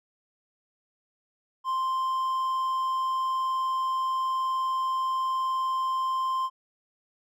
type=tone; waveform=triangle; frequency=1046.5 Hz; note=C6; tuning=in tune; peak=-23 dBFS; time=1.64-6.5 s; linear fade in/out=50 ms; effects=none